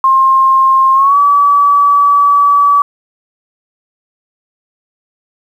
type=tone with pitch glide; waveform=sine; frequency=1063 to 1145.9 Hz; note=C6 to D6; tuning=+27 to -43 cents; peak=-5 dBFS; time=0.04-2.82 s; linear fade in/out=2 ms; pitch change=+130 cents; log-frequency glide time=0.94-1.18 s; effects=7-bit